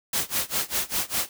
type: noise with tremolo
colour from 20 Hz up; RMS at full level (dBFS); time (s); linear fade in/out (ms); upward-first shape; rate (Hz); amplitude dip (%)
white; -24; 0.13-1.29; 2; sine; 5; 95
effects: none